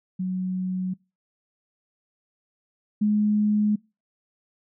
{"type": "tone pair in turn", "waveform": "sine", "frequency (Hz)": [185, 210], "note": ["F#3", "G#3"], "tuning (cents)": [0, 19], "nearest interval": "major second", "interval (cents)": 219, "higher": "second", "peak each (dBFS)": [-24, -18], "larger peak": "second", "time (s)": [[0.19, 0.94], [3.01, 3.76]], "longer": "neither", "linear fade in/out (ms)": 10, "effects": ["noise-tail reverb RT60 0.3 s tail -26 dB re dry"]}